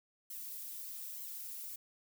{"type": "noise with flanger", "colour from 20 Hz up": "violet", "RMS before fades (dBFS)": -45, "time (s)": [0.3, 1.76], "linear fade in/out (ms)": 5, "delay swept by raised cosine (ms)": [0.95, 5.25], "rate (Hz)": 1.1, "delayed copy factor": 1, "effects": []}